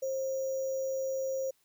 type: tone with sample-and-hold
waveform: sine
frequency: 532 Hz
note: C5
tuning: 29 cents sharp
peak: -30 dBFS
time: 0.02-1.51 s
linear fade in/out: 10 ms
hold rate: 6300 Hz
effects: white hiss -71 dBFS RMS until 1.64 s